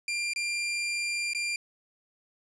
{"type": "tone with dropouts", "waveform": "sawtooth", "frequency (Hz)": 2385, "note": "D7", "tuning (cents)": 26, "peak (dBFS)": -25, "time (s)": [0.08, 1.56], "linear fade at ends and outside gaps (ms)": 2, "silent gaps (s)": [[0.335, 0.36], [1.334, 1.348]], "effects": ["resampled to 22050 Hz"]}